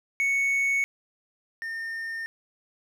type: tone pair in turn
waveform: triangle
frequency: 2217 / 1818.2 Hz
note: C#7 / A#6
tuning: 0 / -44 cents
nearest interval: minor third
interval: 344 cents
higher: first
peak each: -20 / -29 dBFS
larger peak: first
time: 0.2-0.84 / 1.62-2.26 s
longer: neither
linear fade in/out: 0 ms
effects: none